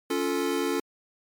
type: chord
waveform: square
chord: Db augmented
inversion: none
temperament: equal with one note detuned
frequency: 280.2 / 349.2 / 440 Hz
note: Db4 / F4 / A4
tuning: +19 / 0 / 0 cents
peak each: -30 dBFS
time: 0.1-0.8 s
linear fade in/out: 5 ms
effects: MP3 96 kbps